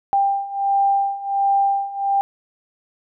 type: beating tone pair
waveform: sine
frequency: 792 / 793.4 Hz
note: G5 / G5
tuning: +18 / +21 cents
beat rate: 1.4 Hz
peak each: -21 / -18 dBFS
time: 0.13-2.21 s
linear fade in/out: 0 ms
effects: none